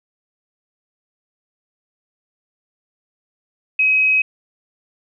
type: tone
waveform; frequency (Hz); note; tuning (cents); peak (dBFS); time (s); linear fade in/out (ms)
sine; 2540; D#7; +35; -12; 3.79-4.22; 5
effects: none